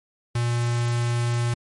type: tone with notch filter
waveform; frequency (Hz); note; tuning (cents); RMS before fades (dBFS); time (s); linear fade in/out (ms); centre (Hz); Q
square; 119.2; A#2; +39; -23; 0.35-1.54; 5; 470; 1.2
effects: MP3 48 kbps